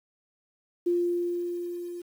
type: tone with level ramp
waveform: sine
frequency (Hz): 349.2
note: F4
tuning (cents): 0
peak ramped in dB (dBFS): -21 to -35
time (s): 0.86-2.02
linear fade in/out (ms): 10
effects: 9-bit